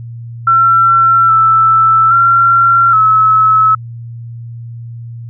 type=tone with pitch steps; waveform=sine; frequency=1351 / 1323 / 1368 / 1296 Hz; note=E6 / E6 / F6 / E6; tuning=+42 / +6 / -36 / -30 cents; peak=-5 dBFS; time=0.47-3.75 s; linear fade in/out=5 ms; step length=820 ms; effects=added 117 Hz sine -24 dBFS peak until 5.29 s